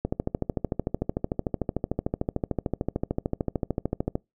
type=click train; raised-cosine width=2 ms; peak=-12 dBFS; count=56; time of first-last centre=0.05-4.154 s; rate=13.4 Hz; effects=noise-tail reverb RT60 0.2 s tail -25 dB re dry